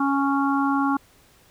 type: harmonic tone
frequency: 277.2 Hz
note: C#4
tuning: in tune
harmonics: 1 / 3 / 4 / 5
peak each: -21 / -26 / -26 / -29 dBFS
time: 0-0.97 s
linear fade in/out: 5 ms
effects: pink hiss -56 dBFS RMS until 1.5 s